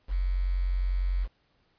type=tone with quantisation; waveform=sine; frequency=45.44 Hz; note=F#1; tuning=31 cents flat; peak=-24 dBFS; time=0.08-1.28 s; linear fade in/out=50 ms; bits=8; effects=pink hiss -69 dBFS RMS until 1.78 s + resampled to 11025 Hz